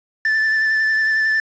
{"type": "tone with vibrato", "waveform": "triangle", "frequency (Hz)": 1760, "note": "A6", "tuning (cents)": 0, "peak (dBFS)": -13, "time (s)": [0.25, 1.4], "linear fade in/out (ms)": 2, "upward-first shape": "triangle", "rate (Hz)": 11, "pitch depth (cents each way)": 22, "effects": ["resampled to 16000 Hz", "7-bit"]}